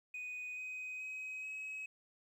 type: tone with pitch steps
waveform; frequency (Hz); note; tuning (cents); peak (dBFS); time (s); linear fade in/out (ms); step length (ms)
sine; 2489 / 2511 / 2533 / 2555; D#7 / D#7 / D#7 / D#7; 0 / +15 / +30 / +45; -39; 0.14-1.86; 5; 430
effects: tanh soft clip ceiling -40 dBFS + 12-bit